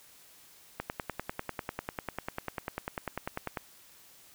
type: click train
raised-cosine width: 0.5 ms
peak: -18 dBFS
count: 29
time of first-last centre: 0.8-3.572 s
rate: 10.1 Hz
effects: white hiss -57 dBFS RMS until 4.34 s